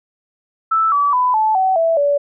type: tone with pitch steps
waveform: sine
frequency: 1318.5 / 1147.8 / 999.2 / 869.9 / 757.3 / 659.2 / 573.9 Hz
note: E6 / D6 / B5 / A5 / F#5 / E5 / D5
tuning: 0 / -40 / +20 / -20 / +40 / 0 / -40 cents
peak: -12 dBFS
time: 0.71-2.18 s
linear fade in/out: 10 ms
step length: 210 ms
effects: none